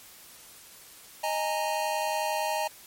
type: chord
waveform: square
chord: D# suspended fourth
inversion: none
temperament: equal with one note detuned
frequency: 622.3 / 830.6 / 921.6 Hz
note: D#5 / G#5 / A#5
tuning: 0 / 0 / -20 cents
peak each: -32 dBFS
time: 1.23-2.68 s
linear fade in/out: 10 ms
effects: white hiss -50 dBFS RMS until 2.86 s + MP3 64 kbps